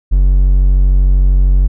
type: tone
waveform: triangle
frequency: 46.53 Hz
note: F#1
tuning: 10 cents sharp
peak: -4 dBFS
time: 0.11-1.68 s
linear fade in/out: 20 ms
effects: none